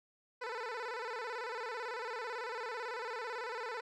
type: tone with vibrato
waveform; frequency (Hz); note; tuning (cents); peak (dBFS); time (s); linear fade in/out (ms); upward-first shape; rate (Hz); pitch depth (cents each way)
15% pulse; 470; A#4; +14; -32; 0.41-3.81; 10; square; 18; 100
effects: low-pass 4000 Hz 12 dB/octave